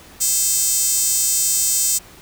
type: tone with high-pass filter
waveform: 5% pulse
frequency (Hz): 523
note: C5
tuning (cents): -1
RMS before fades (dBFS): -18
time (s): 0.2-1.99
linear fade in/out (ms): 20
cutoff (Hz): 8500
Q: 3.2
effects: pink hiss -44 dBFS RMS until 2.21 s